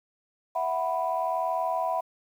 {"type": "chord", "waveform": "sine", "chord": "E suspended second", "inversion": "none", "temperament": "equal", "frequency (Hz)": [659.3, 740, 987.8], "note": ["E5", "F#5", "B5"], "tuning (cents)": [0, 0, 0], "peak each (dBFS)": -29, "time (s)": [0.55, 2.01], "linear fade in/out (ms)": 10, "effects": ["tanh soft clip ceiling -16 dBFS", "9-bit"]}